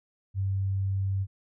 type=tone; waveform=sine; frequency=97 Hz; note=G2; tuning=18 cents flat; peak=-25 dBFS; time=0.34-1.27 s; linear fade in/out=50 ms; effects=none